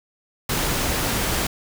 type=noise; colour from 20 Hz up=pink; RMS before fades=-23 dBFS; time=0.49-1.47 s; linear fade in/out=5 ms; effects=none